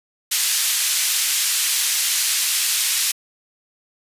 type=band-pass noise; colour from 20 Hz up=white; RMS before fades=-20 dBFS; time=0.31-3.12 s; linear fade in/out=10 ms; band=2300 to 11000 Hz; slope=12 dB/octave; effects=resampled to 32000 Hz